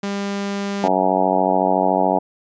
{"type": "tone", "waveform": "sawtooth", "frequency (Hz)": 200, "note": "G3", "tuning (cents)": 35, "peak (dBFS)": -18, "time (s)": [0.03, 0.88], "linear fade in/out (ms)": 5}
{"type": "harmonic tone", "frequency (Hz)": 93.8, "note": "F#2", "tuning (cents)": 24, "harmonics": [2, 3, 4, 5, 6, 7, 8, 9, 10], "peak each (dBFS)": [-25, -24, -26, -26, -24, -21, -22, -21, -27], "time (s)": [0.83, 2.19], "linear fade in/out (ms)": 10}
{"effects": ["resampled to 16000 Hz"]}